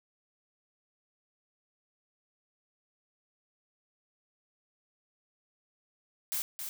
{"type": "noise with echo", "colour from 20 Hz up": "blue", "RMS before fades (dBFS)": -33, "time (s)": [6.32, 6.42], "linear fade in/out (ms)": 0, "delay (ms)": 270, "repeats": 1, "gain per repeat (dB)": -6, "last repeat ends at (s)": 6.69, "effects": []}